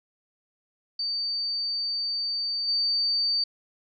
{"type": "tone with level steps", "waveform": "sine", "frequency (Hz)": 4600, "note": "D8", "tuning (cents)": -37, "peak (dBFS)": [-26, -22], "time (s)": [0.99, 3.44], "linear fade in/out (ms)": 5, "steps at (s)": 2.67, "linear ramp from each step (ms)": 20, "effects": []}